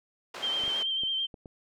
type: band-pass noise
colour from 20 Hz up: pink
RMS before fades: -41 dBFS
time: 0.34-0.83 s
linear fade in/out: 5 ms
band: 390 to 4400 Hz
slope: 12 dB/octave
type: tone with vibrato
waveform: sine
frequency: 3136 Hz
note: G7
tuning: in tune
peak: -27 dBFS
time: 0.42-1.27 s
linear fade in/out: 20 ms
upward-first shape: triangle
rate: 9.1 Hz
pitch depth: 35 cents each way
type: clicks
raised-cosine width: 2 ms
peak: -31 dBFS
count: 5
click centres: 0.637 / 0.679 / 1.035 / 1.342 / 1.458 s
effects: none